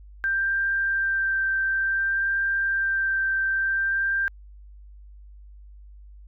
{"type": "tone with vibrato", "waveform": "sine", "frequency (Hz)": 1574, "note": "G6", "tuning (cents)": 7, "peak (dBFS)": -21, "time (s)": [0.24, 4.28], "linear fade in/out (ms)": 0, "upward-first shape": "sine", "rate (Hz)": 0.56, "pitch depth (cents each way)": 11, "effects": ["added 50 Hz sine -43 dBFS peak until 6.27 s"]}